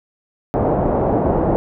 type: low-pass noise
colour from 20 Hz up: white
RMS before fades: -17 dBFS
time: 0.54-1.56 s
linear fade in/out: 0 ms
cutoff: 730 Hz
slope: 24 dB/octave
effects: none

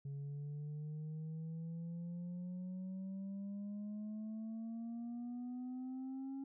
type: exponential sweep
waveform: sine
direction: up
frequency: 139 to 273.1 Hz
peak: -39 dBFS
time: 0.05-6.44 s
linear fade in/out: 5 ms
effects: tanh soft clip ceiling -41 dBFS

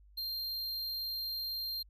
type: tone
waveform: square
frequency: 4186 Hz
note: C8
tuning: in tune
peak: -36 dBFS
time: 0.17-1.83 s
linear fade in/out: 10 ms
effects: added 50 Hz sine -57 dBFS peak until 1.89 s

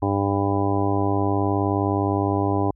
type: harmonic tone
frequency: 99.5 Hz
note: G2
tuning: 26 cents sharp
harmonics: 1 / 2 / 3 / 4 / 5 / 6 / 7 / 8 / 9 / 10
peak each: -24 / -33 / -24 / -27 / -35 / -32 / -31 / -28 / -41 / -30 dBFS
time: 0.02-2.71 s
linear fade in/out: 5 ms
effects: added 50 Hz sine -56 dBFS peak until 2.75 s

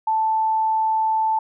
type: tone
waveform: sine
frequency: 880 Hz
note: A5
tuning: in tune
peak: -17 dBFS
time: 0.07-1.39 s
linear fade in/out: 5 ms
effects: none

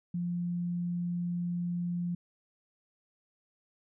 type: tone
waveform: sine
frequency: 174.61 Hz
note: F3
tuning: in tune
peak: -30 dBFS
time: 0.14-2.15 s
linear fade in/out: 5 ms
effects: none

